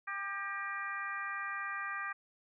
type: harmonic tone with a mistuned harmonic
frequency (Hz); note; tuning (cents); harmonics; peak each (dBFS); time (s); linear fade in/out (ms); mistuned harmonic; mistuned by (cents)
397.4; G4; +24; 2 / 3 / 4 / 5 / 6; -50 / -40 / -41 / -42 / -47; 0.07-2.13; 10; 5; -64
effects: none